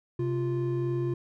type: tone pair together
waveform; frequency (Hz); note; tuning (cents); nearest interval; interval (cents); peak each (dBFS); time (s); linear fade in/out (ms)
triangle; 130.81 / 348.9; C3 / F4; 0 / -2; octave + perfect fourth; 1698; -27; 0.19-1.14; 5
effects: none